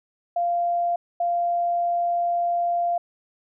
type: tone pair in turn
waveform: sine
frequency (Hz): 694 / 694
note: F5 / F5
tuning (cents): -11 / -11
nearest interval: unison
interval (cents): 0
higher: neither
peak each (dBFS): -20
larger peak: neither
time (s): 0.36-0.96 / 1.2-2.98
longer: second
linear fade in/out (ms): 5
effects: none